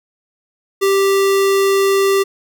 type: tone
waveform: square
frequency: 392 Hz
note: G4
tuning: in tune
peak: -12 dBFS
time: 0.81-2.24 s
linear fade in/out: 20 ms
effects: none